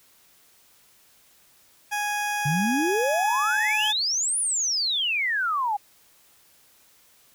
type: tone with pitch glide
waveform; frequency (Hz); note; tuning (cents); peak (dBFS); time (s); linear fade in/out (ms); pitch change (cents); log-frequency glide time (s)
20% pulse; 830 to 851.9; G#5 to G#5; -1 to +44; -20; 1.91-3.93; 20; +45; 2.71-3.68
type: exponential two-way sweep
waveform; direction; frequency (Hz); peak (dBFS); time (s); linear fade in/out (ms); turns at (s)
sine; up then down; 138.2 to 10030 to 792; -22; 2.45-5.77; 10; 4.39
effects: white hiss -58 dBFS RMS until 7.34 s